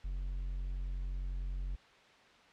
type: tone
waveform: triangle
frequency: 45.52 Hz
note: F#1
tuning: 28 cents flat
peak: -33 dBFS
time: 0.04-1.76 s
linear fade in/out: 10 ms
effects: white hiss -60 dBFS RMS until 2.52 s + low-pass 3000 Hz 12 dB/octave